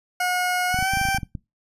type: tone with pitch glide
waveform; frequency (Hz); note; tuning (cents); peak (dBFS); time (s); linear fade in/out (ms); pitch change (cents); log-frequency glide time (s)
20% pulse; 724 to 780.5; F#5 to G5; -38 to -8; -16; 0.2-1.18; 5; +130; 0.69-0.93
type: clicks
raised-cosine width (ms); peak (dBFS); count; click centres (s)
5; -18; 12; 0.744 / 0.789 / 0.826 / 0.936 / 0.972 / 1.014 / 1.053 / 1.087 / 1.147 / 1.185 / 1.232 / 1.352
effects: noise-tail reverb RT60 0.2 s tail -21 dB re dry + resampled to 32000 Hz